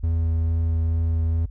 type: tone with vibrato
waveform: triangle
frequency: 82 Hz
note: E2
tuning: 9 cents flat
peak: -17 dBFS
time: 0.03-1.46 s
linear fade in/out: 10 ms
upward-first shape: sine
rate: 2.3 Hz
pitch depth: 9 cents each way
effects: added 50 Hz sine -35 dBFS peak until 1.5 s